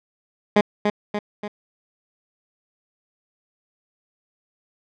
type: tone with echo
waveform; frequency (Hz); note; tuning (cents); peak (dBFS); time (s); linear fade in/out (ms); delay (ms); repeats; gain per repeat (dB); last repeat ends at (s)
15% pulse; 207.7; G#3; 0; -6; 0.56-0.61; 5; 290; 3; -5; 1.48
effects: low-pass 3000 Hz 12 dB/octave